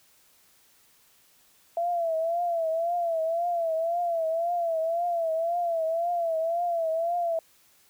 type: tone with vibrato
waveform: sine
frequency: 671 Hz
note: E5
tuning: 31 cents sharp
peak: -24 dBFS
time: 1.77-7.39 s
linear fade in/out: 2 ms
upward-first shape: triangle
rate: 1.9 Hz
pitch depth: 91 cents each way
effects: white hiss -61 dBFS RMS until 7.89 s